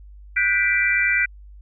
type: chord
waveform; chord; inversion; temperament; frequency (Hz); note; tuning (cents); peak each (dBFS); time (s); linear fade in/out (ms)
sine; G major seventh; third; equal with one note detuned; 1459.6 / 1568 / 1975.5 / 2349; F#6 / G6 / B6 / D7; -24 / 0 / 0 / 0; -25 / -25 / -20 / -21; 0.36-1.26; 10
effects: added 50 Hz sine -40 dBFS peak until 1.61 s